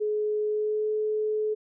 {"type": "tone with pitch glide", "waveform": "sine", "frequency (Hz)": [423.5, 428.7], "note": ["G#4", "A4"], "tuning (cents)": [34, -45], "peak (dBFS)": -24, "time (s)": [0, 1.55], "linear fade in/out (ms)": 20, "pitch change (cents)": 21, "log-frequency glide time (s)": [0.46, 0.9], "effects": []}